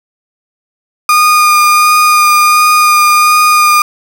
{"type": "tone with vibrato", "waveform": "35% pulse", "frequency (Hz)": 1220, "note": "D#6", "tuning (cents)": -34, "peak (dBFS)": -3, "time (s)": [1.09, 3.82], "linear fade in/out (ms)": 2, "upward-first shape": "sine", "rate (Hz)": 1.4, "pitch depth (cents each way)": 12, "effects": []}